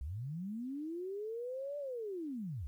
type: linear two-way sweep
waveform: sine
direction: up then down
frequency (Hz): 59.8 to 588 to 59.8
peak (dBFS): -38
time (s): 0.01-2.67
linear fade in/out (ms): 0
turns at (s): 1.78
effects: 12-bit